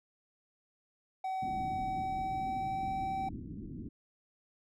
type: tone with pitch glide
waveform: triangle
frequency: 758 to 769.9 Hz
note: F#5 to G5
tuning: +42 to -31 cents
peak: -31 dBFS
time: 1.24-3.29 s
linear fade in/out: 5 ms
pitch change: +27 cents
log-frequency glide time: 1.77-2.83 s
type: low-pass noise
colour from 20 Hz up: white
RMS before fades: -43 dBFS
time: 1.42-3.89 s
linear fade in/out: 10 ms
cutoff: 320 Hz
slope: 48 dB/octave
effects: none